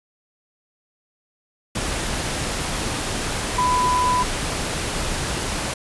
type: tone in noise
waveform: sine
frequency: 997 Hz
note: B5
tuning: 16 cents sharp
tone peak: -17 dBFS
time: 3.58-4.23 s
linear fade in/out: 5 ms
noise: pink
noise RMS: -25 dBFS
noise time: 1.75-5.74 s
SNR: +5 dB
effects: resampled to 24000 Hz